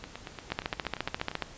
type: two click trains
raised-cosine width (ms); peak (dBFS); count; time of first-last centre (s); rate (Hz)
0.3; -13 / -22; 14 / 12; 0.52-1.423 / 0.04-1.315; 14.4 / 8.63
effects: pink hiss -49 dBFS RMS until 1.57 s + resampled to 16000 Hz